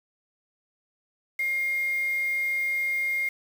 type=tone with quantisation; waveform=sine; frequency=2127 Hz; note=C7; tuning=28 cents sharp; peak=-24 dBFS; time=1.39-3.29 s; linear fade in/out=5 ms; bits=7; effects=none